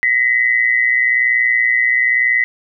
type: tone pair together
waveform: sine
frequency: 1900 / 2021 Hz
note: A#6 / B6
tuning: +33 / +39 cents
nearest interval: minor second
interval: 106 cents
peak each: -16 / -13 dBFS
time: 0.03-2.44 s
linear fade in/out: 0 ms
effects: none